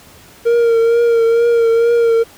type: tone with vibrato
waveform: triangle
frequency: 464.1 Hz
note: A#4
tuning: 8 cents flat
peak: -7 dBFS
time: 0.45-2.24 s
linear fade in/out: 20 ms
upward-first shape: triangle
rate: 2.2 Hz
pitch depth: 35 cents each way
effects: pink hiss -42 dBFS RMS until 2.37 s + high-pass 60 Hz 12 dB/octave